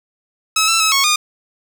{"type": "tone with pitch steps", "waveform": "10% pulse", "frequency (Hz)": [1292, 1334, 1292, 1101, 1220], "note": ["E6", "E6", "E6", "C#6", "D#6"], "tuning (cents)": [-35, 20, -35, -12, -34], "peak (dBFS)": -4, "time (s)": [0.56, 1.16], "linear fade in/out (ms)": 5, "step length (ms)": 120, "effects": []}